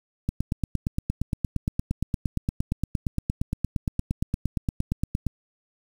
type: click train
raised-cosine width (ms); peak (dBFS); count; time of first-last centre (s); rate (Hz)
5; -12; 44; 0.29-5.267; 8.64
effects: 7-bit